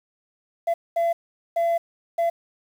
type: tone bursts at uneven times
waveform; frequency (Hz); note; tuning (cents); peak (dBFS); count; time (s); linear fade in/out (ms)
sine; 677; E5; +46; -16; 4; 0.67-0.74 / 0.96-1.13 / 1.56-1.78 / 2.18-2.3; 10
effects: tanh soft clip ceiling -18 dBFS + 8-bit